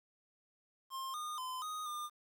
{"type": "tone with pitch steps", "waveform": "square", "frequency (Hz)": [1060, 1222, 1023, 1245, 1205], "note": ["C6", "D#6", "C6", "D#6", "D6"], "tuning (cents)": [22, -32, -39, 1, 44], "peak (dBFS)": -40, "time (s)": [0.9, 2.1], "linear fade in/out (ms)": 50, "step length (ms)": 240, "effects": ["11-bit"]}